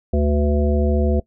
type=harmonic tone with a mistuned harmonic; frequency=73.9 Hz; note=D2; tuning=11 cents sharp; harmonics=1 / 3 / 5 / 7 / 9; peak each=-17 / -22 / -24 / -25 / -27 dBFS; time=0.13-1.2 s; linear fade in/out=5 ms; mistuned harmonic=7; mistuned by=-53 cents; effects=noise-tail reverb RT60 0.1 s tail -21 dB re dry